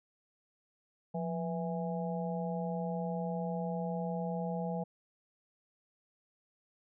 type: harmonic tone with a mistuned harmonic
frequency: 164.81 Hz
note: E3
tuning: in tune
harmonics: 1 / 3 / 4 / 5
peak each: -35 / -40 / -41 / -42 dBFS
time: 1.14-4.84 s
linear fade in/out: 10 ms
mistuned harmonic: 1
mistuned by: +110 cents
effects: none